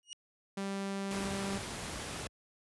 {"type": "tone with exponential growth", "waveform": "25% pulse", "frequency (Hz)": 2878, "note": "F#7", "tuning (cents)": -49, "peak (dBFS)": -35, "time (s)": [0.03, 0.13], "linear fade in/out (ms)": 0, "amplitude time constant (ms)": 20}
{"type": "tone", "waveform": "sawtooth", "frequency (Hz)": 196.5, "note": "G3", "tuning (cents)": 4, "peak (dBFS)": -31, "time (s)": [0.57, 1.58], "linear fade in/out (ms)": 5}
{"type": "noise", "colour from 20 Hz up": "pink", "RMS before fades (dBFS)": -40, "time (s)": [1.11, 2.27], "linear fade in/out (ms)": 0}
{"effects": ["high-pass 60 Hz 12 dB/octave", "resampled to 24000 Hz"]}